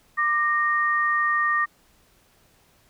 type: tone pair together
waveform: sine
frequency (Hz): 1188 / 1855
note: D6 / A#6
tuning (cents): +20 / -9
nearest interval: minor sixth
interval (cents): 771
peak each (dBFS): -22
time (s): 0.17-1.66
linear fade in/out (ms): 20
effects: pink hiss -60 dBFS RMS until 2.89 s